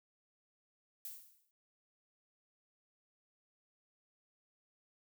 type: noise with exponential decay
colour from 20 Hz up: violet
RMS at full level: -43 dBFS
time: 1.05-1.51 s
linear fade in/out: 1 ms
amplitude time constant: 99 ms
effects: noise-tail reverb RT60 0.2 s tail -26 dB re dry